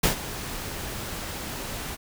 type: noise with ADSR envelope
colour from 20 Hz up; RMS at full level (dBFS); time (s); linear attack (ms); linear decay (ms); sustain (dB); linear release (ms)
pink; -19; 0.03-1.97; 9; 110; -15; 33
effects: none